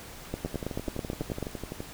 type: two click trains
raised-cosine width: 2 ms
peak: -21 / -17 dBFS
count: 17 / 11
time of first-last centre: 0.46-1.805 / 0.34-1.427 s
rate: 11.9 / 9.2 Hz
effects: pink hiss -45 dBFS RMS until 1.93 s